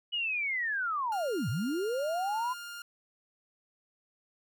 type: linear two-way sweep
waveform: sine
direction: down then up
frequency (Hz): 2950 to 98 to 1030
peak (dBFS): -29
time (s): 0.12-2.54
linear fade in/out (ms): 20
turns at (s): 1.49
type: tone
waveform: sawtooth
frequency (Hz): 1407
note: F6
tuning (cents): +12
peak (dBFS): -37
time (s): 1.12-2.82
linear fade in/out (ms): 2
effects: none